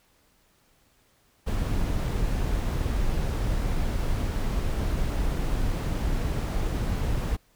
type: noise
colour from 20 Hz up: brown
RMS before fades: -26 dBFS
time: 1.46-7.37 s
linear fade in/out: 20 ms
effects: pink hiss -64 dBFS RMS until 7.55 s